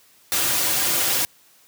white noise with comb filter, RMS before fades -21 dBFS, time 0.32-1.25 s, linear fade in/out 0 ms, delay 4.6 ms, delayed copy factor -0.6, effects white hiss -55 dBFS RMS until 1.67 s + high-pass 100 Hz 12 dB/octave

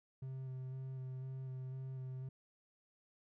triangle tone with vibrato, 130.81 Hz, C3, in tune, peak -40 dBFS, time 0.22-2.29 s, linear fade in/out 5 ms, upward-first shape square, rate 2 Hz, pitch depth 14 cents each way, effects none

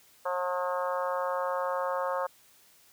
harmonic tone, 180 Hz, F#3, 47 cents flat, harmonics 3 / 4 / 5 / 6 / 7 / 8 / 9, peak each -31 / -39 / -35 / -35 / -37 / -45 / -44 dBFS, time 0.25-2.27 s, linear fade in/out 10 ms, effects white hiss -60 dBFS RMS until 2.92 s + high-pass 60 Hz 12 dB/octave

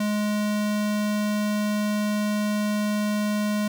square tone, 209.3 Hz, G#3, 14 cents sharp, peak -23 dBFS, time 0-3.68 s, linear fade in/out 5 ms, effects none

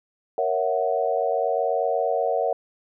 sine chord, F# dominant seventh, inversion first, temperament equal, 466.2 / 554.4 / 659.3 / 740 Hz, A#4 / C#5 / E5 / F#5, 0 / 0 / 0 / 0 cents, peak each -26 dBFS, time 0.38-2.53 s, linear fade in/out 2 ms, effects none

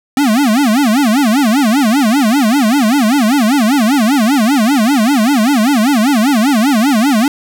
square tone with vibrato, 248.5 Hz, B3, 11 cents sharp, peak -9 dBFS, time 0.17-7.28 s, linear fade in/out 2 ms, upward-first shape sine, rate 5.1 Hz, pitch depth 290 cents each way, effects none

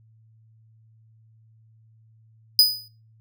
45% pulse tone with exponential decay, 4978 Hz, D#8, in tune, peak -8 dBFS, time 2.59-2.88 s, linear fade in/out 1 ms, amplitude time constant 61 ms, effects noise-tail reverb RT60 0.4 s tail -23 dB re dry + added 111 Hz sine -53 dBFS peak until 3.2 s

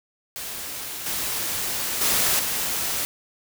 white noise with level steps, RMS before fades -33 / -27 / -21 / -26 dBFS, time 0.36-3.05 s, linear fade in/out 0 ms, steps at 1.06 / 2.01 / 2.39 s, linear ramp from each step 5 ms, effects none

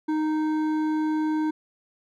sine tone with hard clipping, 309.9 Hz, D#4, 7 cents flat, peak -24 dBFS, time 0.08-1.51 s, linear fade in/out 10 ms, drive 9 dB, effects none

